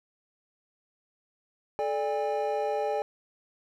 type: tone cluster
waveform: triangle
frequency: 433.9 / 588 / 811 Hz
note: A4 / D5 / G#5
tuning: -24 / +2 / -41 cents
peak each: -29 dBFS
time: 1.79-3.02 s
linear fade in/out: 0 ms
effects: none